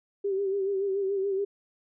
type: tone with vibrato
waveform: sine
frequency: 392 Hz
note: G4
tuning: in tune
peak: -25 dBFS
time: 0.24-1.45 s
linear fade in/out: 10 ms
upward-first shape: sine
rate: 7 Hz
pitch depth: 53 cents each way
effects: none